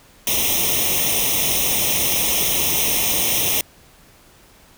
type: noise with comb filter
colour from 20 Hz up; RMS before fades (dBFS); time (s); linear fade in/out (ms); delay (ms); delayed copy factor
white; -19; 0.27-3.61; 2; 0.33; +0.9
effects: pink hiss -50 dBFS RMS until 4.77 s